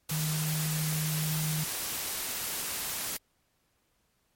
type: tone in noise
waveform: sine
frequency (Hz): 155.56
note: D#3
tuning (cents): 0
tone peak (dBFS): -29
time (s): 0.11-1.64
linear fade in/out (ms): 5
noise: white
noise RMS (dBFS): -34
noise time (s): 0.09-3.17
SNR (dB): +2
effects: pink hiss -73 dBFS RMS until 4.35 s + MP3 64 kbps